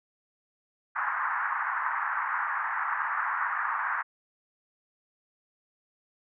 pink band-pass noise, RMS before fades -30 dBFS, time 0.95-4.03 s, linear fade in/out 20 ms, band 920 to 1800 Hz, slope 48 dB/octave, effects none

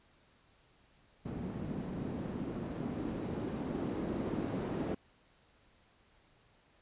blue noise with low-pass filter sweep, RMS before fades -38 dBFS, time 1.25-4.95 s, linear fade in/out 10 ms, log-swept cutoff 200 to 310 Hz, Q 1.4, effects pink hiss -67 dBFS RMS until 6.81 s + resampled to 8000 Hz

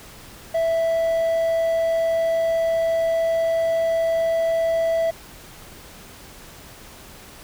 triangle tone, 659.3 Hz, E5, in tune, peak -16 dBFS, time 0.54-5.11 s, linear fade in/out 10 ms, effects pink hiss -43 dBFS RMS until 7.43 s

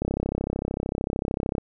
click train, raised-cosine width 2 ms, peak -12 dBFS, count 53, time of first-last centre 0.02-1.582 s, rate 33.3 Hz, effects none

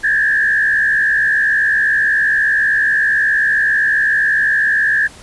sine tone with frequency modulation, 1705 Hz, G#6, 45 cents sharp, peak -11 dBFS, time 0.03-5.08 s, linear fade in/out 20 ms, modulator 67.3 Hz, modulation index 1.3, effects pink hiss -39 dBFS RMS until 5.22 s + resampled to 24000 Hz

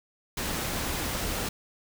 pink noise, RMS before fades -31 dBFS, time 0.37-1.49 s, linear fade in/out 5 ms, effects none

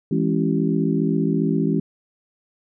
harmonic tone with a mistuned harmonic, 55 Hz, A1, in tune, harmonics 3 / 4 / 5 / 6 / 7, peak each -22 / -23 / -23 / -27 / -27 dBFS, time 0.11-1.8 s, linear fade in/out 5 ms, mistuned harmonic 4, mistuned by -99 cents, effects none

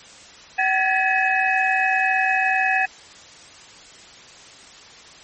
sine tone cluster, 759 / 1675 / 1735 / 1932 / 2553 Hz, F#5 / G#6 / A6 / B6 / D#7, +44 / +14 / -25 / -39 / +44 cents, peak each -21 / -23 / -25 / -29 / -22 dBFS, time 0.58-2.86 s, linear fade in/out 10 ms, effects white hiss -44 dBFS RMS until 5.23 s + MP3 32 kbps

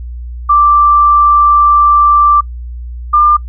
sine tone pair in turn, 1174.7 / 1196.6 Hz, D6 / D6, 0 / +32 cents, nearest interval unison, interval 32 cents, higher second, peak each -4 dBFS, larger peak neither, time 0.49-2.41 / 3.13-3.37 s, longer first, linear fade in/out 10 ms, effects noise-tail reverb RT60 0.1 s tail -26 dB re dry + added 60 Hz sine -21 dBFS peak until 3.48 s

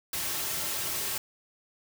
white noise with comb filter, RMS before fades -32 dBFS, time 0.13-1.18 s, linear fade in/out 2 ms, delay 4.1 ms, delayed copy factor -0.55, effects none

